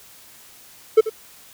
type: tone with echo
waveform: triangle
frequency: 440 Hz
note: A4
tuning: in tune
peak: -5 dBFS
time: 0.97-1.01 s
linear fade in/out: 10 ms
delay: 88 ms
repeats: 1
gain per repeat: -14 dB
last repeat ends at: 1.098 s
effects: white hiss -47 dBFS RMS until 1.53 s